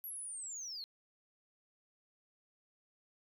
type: linear sweep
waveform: sine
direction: down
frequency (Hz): 11780 to 4125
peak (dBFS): -40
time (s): 0.04-0.84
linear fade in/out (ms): 0
effects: tanh soft clip ceiling -39 dBFS + 13-bit